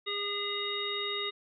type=harmonic tone with a mistuned harmonic; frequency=408 Hz; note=G#4; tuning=31 cents flat; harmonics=1 / 3 / 5 / 7 / 9; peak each=-38 / -40 / -39 / -42 / -34 dBFS; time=0.06-1.31 s; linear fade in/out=20 ms; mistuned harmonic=9; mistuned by=+33 cents; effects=none